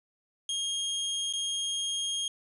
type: tone with dropouts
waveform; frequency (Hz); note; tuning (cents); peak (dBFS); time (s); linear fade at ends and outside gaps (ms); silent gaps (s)
sawtooth; 3244; G#7; -41; -26; 0.49-2.28; 2; 1.327-1.335
effects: resampled to 24000 Hz + 11-bit